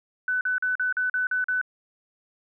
sine tone bursts, 1500 Hz, F#6, 23 cents sharp, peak -22 dBFS, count 8, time 0.28-1.614 s, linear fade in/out 2 ms, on 130 ms, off 42 ms, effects none

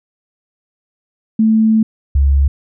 sine tone pair in turn, 220.2 / 69.36 Hz, A3 / C#2, +2 / +2 cents, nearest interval octave + minor sixth, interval 2000 cents, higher first, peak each -8 dBFS, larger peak neither, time 1.39-1.83 / 2.15-2.48 s, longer first, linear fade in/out 5 ms, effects none

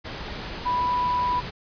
sine tone in noise, 987.8 Hz, B5, in tune, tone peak -21 dBFS, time 0.65-1.41 s, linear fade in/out 20 ms, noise pink, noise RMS -34 dBFS, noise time 0.04-1.51 s, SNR +10 dB, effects resampled to 11025 Hz

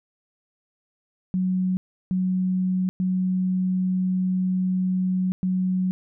sine tone bursts at uneven times, 185 Hz, F#3, in tune, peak -20 dBFS, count 4, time 1.34-1.77 / 2.11-2.89 / 3-5.32 / 5.43-5.91 s, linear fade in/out 0 ms, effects none

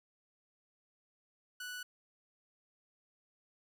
sawtooth tone, 1480 Hz, F#6, in tune, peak -38 dBFS, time 1.6-1.83 s, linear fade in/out 5 ms, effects none

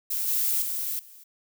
violet noise with level steps, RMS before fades -28 / -25 / -30 / -49 dBFS, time 0.1-1.24 s, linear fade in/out 10 ms, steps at 0.28 / 0.62 / 0.99 s, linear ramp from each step 2 ms, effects none

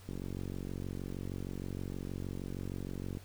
click train, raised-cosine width 3 ms, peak -27 dBFS, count 144, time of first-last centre 0.09-3.172 s, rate 46.4 Hz, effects added 95 Hz sine -52 dBFS peak until 3.24 s + pink hiss -58 dBFS RMS until 3.24 s

